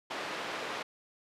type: band-pass noise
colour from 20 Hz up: pink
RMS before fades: -38 dBFS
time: 0.1-0.83 s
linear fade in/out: 10 ms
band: 420 to 3400 Hz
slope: 12 dB/octave
effects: resampled to 32000 Hz